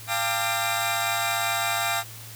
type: tone cluster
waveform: 20% pulse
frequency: 691 / 795 / 902 / 1190 / 3817 Hz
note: F5 / G5 / A5 / D6 / A#7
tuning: -19 / +24 / +43 / +22 / +40 cents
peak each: -23 / -25 / -28 / -26 / -26 dBFS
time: 0.07-2.04 s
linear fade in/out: 50 ms
effects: added 111 Hz sine -43 dBFS peak until 2.35 s + white hiss -43 dBFS RMS until 2.35 s